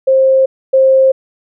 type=tone pair in turn; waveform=sine; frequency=530 / 530 Hz; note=C5 / C5; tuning=+22 / +22 cents; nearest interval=unison; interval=0 cents; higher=neither; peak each=-6 / -5 dBFS; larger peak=second; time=0.07-0.46 / 0.73-1.12 s; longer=neither; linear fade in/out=10 ms; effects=none